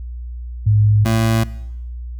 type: tone pair in turn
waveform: sine / 25% pulse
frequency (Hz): 105.4 / 112.65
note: G#2 / A2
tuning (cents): +26 / +41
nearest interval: minor second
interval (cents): 115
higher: second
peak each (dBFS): -10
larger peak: neither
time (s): 0.66-1.05 / 1.05-1.44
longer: neither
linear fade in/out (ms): 10
effects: noise-tail reverb RT60 0.9 s tail -19 dB re dry + added 60 Hz sine -26 dBFS peak until 2.19 s